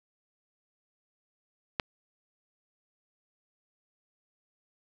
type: click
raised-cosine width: 0.3 ms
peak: -11 dBFS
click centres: 1.798 s
effects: none